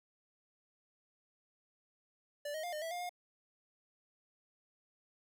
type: tone with pitch steps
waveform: square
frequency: 584 / 626 / 704 / 608 / 656 / 707 / 713 Hz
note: D5 / D#5 / F5 / D#5 / E5 / F5 / F5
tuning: -10 / +10 / +14 / -40 / -9 / +21 / +36 cents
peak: -39 dBFS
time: 2.45-3.094 s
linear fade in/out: 5 ms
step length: 92 ms
effects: none